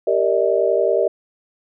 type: chord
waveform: sine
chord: Eb major seventh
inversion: first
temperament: equal with one note detuned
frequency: 392 / 466.2 / 587.3 / 638.3 Hz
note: G4 / Bb4 / D5 / Eb5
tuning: 0 / 0 / 0 / +44 cents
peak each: -20 dBFS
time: 0.07-1.08 s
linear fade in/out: 5 ms
effects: none